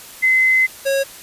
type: tone pair in turn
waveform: sine / square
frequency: 2049 / 547 Hz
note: C7 / C#5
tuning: -37 / -23 cents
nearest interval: octave + major seventh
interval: 2286 cents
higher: first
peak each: -11 / -16 dBFS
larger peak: first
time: 0.22-0.67 / 0.85-1.04 s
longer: first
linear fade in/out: 20 ms
effects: white hiss -38 dBFS RMS until 1.22 s + resampled to 32000 Hz